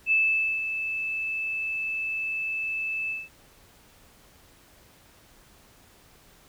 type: tone with ADSR envelope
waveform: sine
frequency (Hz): 2626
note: E7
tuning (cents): -7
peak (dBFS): -18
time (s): 0.06-3.29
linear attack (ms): 55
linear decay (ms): 500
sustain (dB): -9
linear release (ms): 190
effects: pink hiss -56 dBFS RMS until 6.48 s